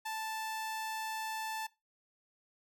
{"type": "tone", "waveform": "sawtooth", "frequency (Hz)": 880, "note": "A5", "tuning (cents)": 0, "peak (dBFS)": -33, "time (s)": [0.05, 1.67], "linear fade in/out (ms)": 10, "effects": ["noise-tail reverb RT60 0.2 s tail -18 dB re dry"]}